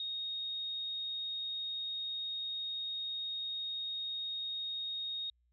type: tone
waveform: sine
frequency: 3729 Hz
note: A#7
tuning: in tune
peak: -36 dBFS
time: 0-5.3 s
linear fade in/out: 2 ms
effects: added 60 Hz sine -70 dBFS peak until 5.52 s